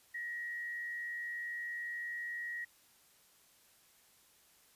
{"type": "tone with frequency modulation", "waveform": "sine", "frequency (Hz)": 1900, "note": "A#6", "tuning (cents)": 33, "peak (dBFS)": -38, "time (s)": [0.14, 2.65], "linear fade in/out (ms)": 10, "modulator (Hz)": 91.7, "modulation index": 0.43, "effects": ["white hiss -66 dBFS RMS until 4.75 s", "resampled to 32000 Hz"]}